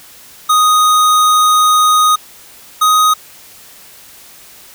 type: tone pair in turn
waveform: square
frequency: 1244.5 / 1251.7 Hz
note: D#6 / D#6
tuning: 0 / +10 cents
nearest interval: unison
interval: 10 cents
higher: second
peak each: -8 dBFS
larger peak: neither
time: 0.49-2.16 / 2.81-3.14 s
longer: first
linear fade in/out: 10 ms
effects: white hiss -39 dBFS RMS until 4.74 s